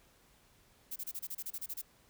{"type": "noise bursts", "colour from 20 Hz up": "violet", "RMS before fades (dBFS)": -40, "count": 12, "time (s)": [0.91, 1.818], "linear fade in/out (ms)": 10, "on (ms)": 50, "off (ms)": 28, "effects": ["pink hiss -66 dBFS RMS until 2.09 s"]}